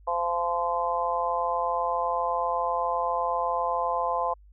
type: harmonic tone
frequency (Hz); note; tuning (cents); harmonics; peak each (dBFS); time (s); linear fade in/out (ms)
172.2; F3; -24; 3 / 4 / 5 / 6; -31 / -30 / -30 / -28; 0.07-4.34; 10
effects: added 50 Hz sine -50 dBFS peak until 4.52 s